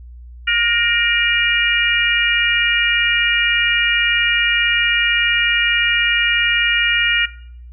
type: harmonic tone with a mistuned harmonic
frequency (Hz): 475.5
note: A#4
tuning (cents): +34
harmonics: 3 / 4 / 5 / 6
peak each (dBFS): -19 / -19 / -19 / -19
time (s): 0.47-7.26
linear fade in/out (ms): 10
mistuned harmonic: 4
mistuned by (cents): -37
effects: noise-tail reverb RT60 0.6 s tail -18 dB re dry + added 60 Hz sine -34 dBFS peak until 7.72 s